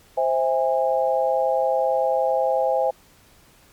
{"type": "chord", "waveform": "sine", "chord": "C augmented", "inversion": "none", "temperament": "just", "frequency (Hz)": [523.3, 654.1, 817.6], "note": ["C5", "E5", "G#5"], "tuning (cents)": [0, -14, -27], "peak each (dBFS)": [-21, -23, -23], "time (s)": [0.17, 2.91], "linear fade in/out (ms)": 10, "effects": ["pink hiss -54 dBFS RMS until 3.72 s", "MP3 96 kbps"]}